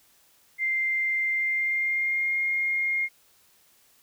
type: tone with pitch glide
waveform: sine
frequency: 2093 to 2132 Hz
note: C7 to C7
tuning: 0 to +32 cents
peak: -23 dBFS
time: 0.58-3.09 s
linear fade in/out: 50 ms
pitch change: +32 cents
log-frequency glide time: 1.32-2.39 s
effects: white hiss -61 dBFS RMS until 4.02 s